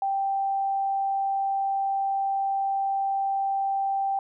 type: tone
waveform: sine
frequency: 784 Hz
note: G5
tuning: in tune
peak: -23 dBFS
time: 0.02-4.19 s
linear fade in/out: 2 ms
effects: none